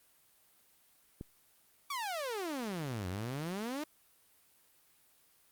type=click; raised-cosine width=3 ms; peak=-29 dBFS; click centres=1.211 s
type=exponential two-way sweep; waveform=sawtooth; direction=down then up; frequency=1173 to 87.31 to 314.7 Hz; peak=-32 dBFS; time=1.9-3.84 s; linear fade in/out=5 ms; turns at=3.08 s
effects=white hiss -67 dBFS RMS until 5.51 s + Opus 32 kbps